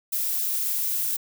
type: noise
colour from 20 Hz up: violet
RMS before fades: -26 dBFS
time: 0.12-1.17 s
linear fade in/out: 10 ms
effects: none